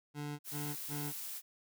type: tone bursts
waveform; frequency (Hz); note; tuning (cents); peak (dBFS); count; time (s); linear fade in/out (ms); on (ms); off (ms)
25% pulse; 146.83; D3; 0; -35; 3; 0.14-1.13; 50; 250; 120
type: noise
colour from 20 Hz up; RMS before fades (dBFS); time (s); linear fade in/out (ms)
blue; -43; 0.44-1.42; 50
effects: none